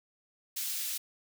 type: high-pass noise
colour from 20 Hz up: white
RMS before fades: -35 dBFS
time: 0.56-0.98 s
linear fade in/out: 10 ms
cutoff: 2700 Hz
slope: 12 dB/octave
effects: none